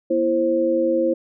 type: tone cluster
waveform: sine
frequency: 242.3 / 333.5 / 528 Hz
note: B3 / E4 / C5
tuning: -33 / +20 / +16 cents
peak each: -27 / -20 / -19 dBFS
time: 0.1-1.14 s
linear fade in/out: 10 ms
effects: none